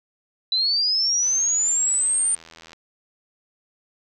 sine linear sweep, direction up, 3951 to 9020 Hz, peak -18 dBFS, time 0.52-2.35 s, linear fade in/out 2 ms
click train, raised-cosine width 0.2 ms, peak -26 dBFS, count 124, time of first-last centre 1.23-2.732 s, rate 81.9 Hz
effects none

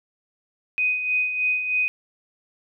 sine tone with tremolo, 2499 Hz, D#7, 7 cents sharp, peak -18 dBFS, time 0.78-1.88 s, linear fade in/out 0 ms, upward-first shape sine, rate 3.2 Hz, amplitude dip 55%, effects none

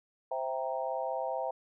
sine chord, C dominant seventh, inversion none, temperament equal, 523.3 / 659.3 / 784 / 932.3 Hz, C5 / E5 / G5 / Bb5, 0 / 0 / 0 / 0 cents, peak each -36 / -36 / -37 / -39 dBFS, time 0.31-1.51 s, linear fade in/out 5 ms, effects none

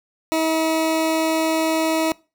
20% pulse tone, 320.5 Hz, E4, 49 cents flat, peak -13 dBFS, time 0.32-2.12 s, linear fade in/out 0 ms, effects noise-tail reverb RT60 0.3 s tail -22 dB re dry

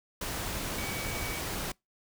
sine tone in noise, 2267 Hz, C#7, 38 cents sharp, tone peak -40 dBFS, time 0.78-1.39 s, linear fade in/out 5 ms, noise pink, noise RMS -35 dBFS, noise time 0.21-1.72 s, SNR -8 dB, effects noise-tail reverb RT60 0.2 s tail -26 dB re dry

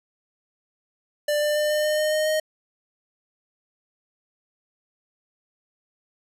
square tone with pitch steps, 592 / 596.1 / 600.3 / 604.4 / 608.6 / 612.9 / 617.1 / 621.4 Hz, D5 / D5 / D5 / D5 / D#5 / D#5 / D#5 / D#5, +14 / +26 / +38 / +50 / -38 / -26 / -14 / -2 cents, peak -21 dBFS, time 1.28-2.4 s, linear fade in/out 5 ms, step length 140 ms, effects resampled to 32000 Hz

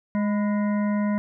harmonic tone with a mistuned harmonic, 207.7 Hz, G#3, in tune, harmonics 1 / 3 / 5 / 7 / 9 / 10, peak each -21 / -32 / -35 / -42 / -41 / -45 dBFS, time 0.15-1.18 s, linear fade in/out 0 ms, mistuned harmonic 5, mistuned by -66 cents, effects none

